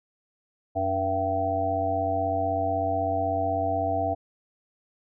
harmonic tone with a mistuned harmonic, 96.1 Hz, G2, 34 cents flat, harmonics 1 / 3 / 5 / 7 / 8, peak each -32 / -33 / -35 / -26 / -29 dBFS, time 0.75-4.15 s, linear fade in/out 20 ms, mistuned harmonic 1, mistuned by -71 cents, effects none

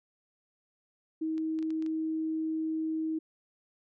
sine tone, 317.7 Hz, D#4, 36 cents sharp, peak -29 dBFS, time 1.21-3.19 s, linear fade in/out 10 ms
clicks, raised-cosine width 0.2 ms, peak -34 dBFS, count 6, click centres 1.38 / 1.589 / 1.627 / 1.705 / 1.824 / 1.863 s
effects none

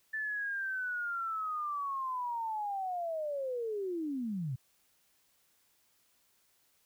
sine linear sweep, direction down, 1762 to 118.3 Hz, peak -33 dBFS, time 0.13-4.56 s, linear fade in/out 10 ms, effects white hiss -71 dBFS RMS until 6.85 s

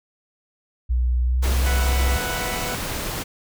sine tone with pitch glide, 61.3 to 64.95 Hz, B1 to C2, -12 to -12 cents, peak -17 dBFS, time 0.89-2.18 s, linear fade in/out 20 ms, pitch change +100 cents, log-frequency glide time 1.24-1.51 s
pink noise, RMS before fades -28 dBFS, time 1.42-3.24 s, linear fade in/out 20 ms
15% pulse chord, B suspended fourth, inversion none, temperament equal, 493.9 / 659.3 / 740 Hz, B4 / E5 / F#5, 0 / 0 / 0 cents, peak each -25 / -28 / -24 dBFS, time 1.66-2.75 s, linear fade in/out 2 ms
effects none

